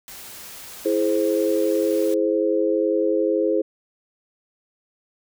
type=noise; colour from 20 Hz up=white; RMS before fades=-39 dBFS; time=0.08-2.14 s; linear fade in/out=0 ms
type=chord; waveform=sine; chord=E augmented; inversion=none; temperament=equal with one note detuned; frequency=329.6 / 421.3 / 523.3 Hz; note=E4 / G#4 / B#4; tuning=0 / +25 / 0 cents; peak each=-22 dBFS; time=0.85-3.62 s; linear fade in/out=10 ms
effects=none